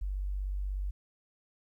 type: tone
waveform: sine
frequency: 48.28 Hz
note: G1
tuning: 26 cents flat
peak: -31 dBFS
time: 0.01-0.91 s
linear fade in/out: 10 ms
effects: 12-bit